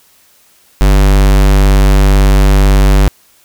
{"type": "tone", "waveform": "square", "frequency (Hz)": 49, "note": "G1", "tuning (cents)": 0, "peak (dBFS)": -5, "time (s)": [0.81, 3.08], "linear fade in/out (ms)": 0, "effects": ["white hiss -48 dBFS RMS until 3.44 s"]}